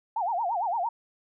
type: tone with vibrato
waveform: sine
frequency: 806 Hz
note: G5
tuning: 48 cents sharp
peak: -25 dBFS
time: 0.16-0.89 s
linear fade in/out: 5 ms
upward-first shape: sine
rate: 8.8 Hz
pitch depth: 280 cents each way
effects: none